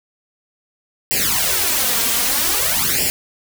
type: noise with flanger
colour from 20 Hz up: white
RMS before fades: -18 dBFS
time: 1.11-3.1 s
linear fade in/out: 0 ms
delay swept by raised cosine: 0.39 to 4.39 ms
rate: 0.52 Hz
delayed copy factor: +0.95
effects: none